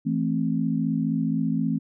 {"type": "chord", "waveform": "sine", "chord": "A minor", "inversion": "second", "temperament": "just", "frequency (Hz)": [165, 220, 264], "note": ["E3", "A3", "C4"], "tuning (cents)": [2, 0, 16], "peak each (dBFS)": -26, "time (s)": [0.05, 1.79], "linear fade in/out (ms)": 20, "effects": []}